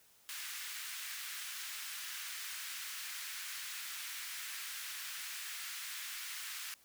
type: high-pass noise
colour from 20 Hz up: pink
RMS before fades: -44 dBFS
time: 0.29-6.74 s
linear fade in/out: 0 ms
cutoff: 1500 Hz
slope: 24 dB/octave
effects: white hiss -66 dBFS RMS until 6.84 s